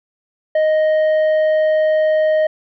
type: tone with tanh clipping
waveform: sine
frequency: 622.3 Hz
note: D#5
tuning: in tune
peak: -13 dBFS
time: 0.55-2.47 s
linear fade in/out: 5 ms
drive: 6 dB
effects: none